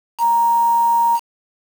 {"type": "tone with quantisation", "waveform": "sine", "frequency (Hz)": 934, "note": "A#5", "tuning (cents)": 3, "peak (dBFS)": -12, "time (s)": [0.18, 1.2], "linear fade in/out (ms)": 50, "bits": 5, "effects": []}